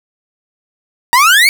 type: exponential sweep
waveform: 30% pulse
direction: up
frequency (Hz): 925 to 2300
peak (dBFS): -3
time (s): 1.13-1.49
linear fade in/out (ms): 0
effects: none